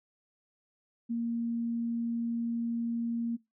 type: tone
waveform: sine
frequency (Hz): 233.1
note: A#3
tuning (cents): 0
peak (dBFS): -29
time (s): 1.09-3.37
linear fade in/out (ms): 20
effects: noise-tail reverb RT60 0.2 s tail -21 dB re dry